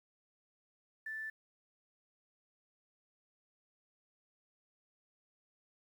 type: tone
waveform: sine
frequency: 1760 Hz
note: A6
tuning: in tune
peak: -39 dBFS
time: 1.06-1.3 s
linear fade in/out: 5 ms
effects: 11-bit